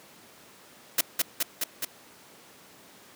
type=noise with echo; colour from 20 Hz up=white; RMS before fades=-22 dBFS; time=0.98-1.01 s; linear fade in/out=5 ms; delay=210 ms; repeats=4; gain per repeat=-2 dB; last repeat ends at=1.85 s; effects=pink hiss -52 dBFS RMS until 3.15 s + high-pass 200 Hz 12 dB/octave